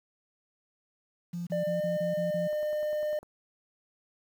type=tone bursts; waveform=sine; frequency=173.5 Hz; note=F3; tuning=11 cents flat; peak=-32 dBFS; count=7; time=1.33-2.478 s; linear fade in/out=10 ms; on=140 ms; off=28 ms
type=tone with pitch glide; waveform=triangle; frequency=596 to 604.3 Hz; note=D5 to D5; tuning=+25 to +49 cents; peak=-26 dBFS; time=1.52-3.19 s; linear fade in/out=2 ms; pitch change=+24 cents; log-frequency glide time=1.64-1.82 s
type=click train; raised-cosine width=1 ms; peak=-36 dBFS; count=8; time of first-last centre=2.53-3.23 s; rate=10 Hz
effects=9-bit